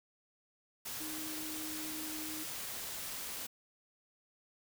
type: tone in noise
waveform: sine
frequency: 311.1 Hz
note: D#4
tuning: in tune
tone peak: -44 dBFS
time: 1-2.44 s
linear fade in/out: 10 ms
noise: white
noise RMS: -42 dBFS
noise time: 0.85-3.47 s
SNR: -5 dB
effects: none